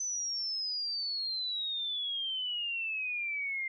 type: exponential sweep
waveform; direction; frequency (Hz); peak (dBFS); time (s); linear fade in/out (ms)
sine; down; 6100 to 2093; -32; 0-3.68; 5
effects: none